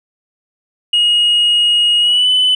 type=tone with pitch glide; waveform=sine; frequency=2880 to 3008 Hz; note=F#7 to F#7; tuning=-47 to +28 cents; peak=-7 dBFS; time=0.93-2.55 s; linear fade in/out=5 ms; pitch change=+75 cents; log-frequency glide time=2-2.3 s; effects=tanh soft clip ceiling -7 dBFS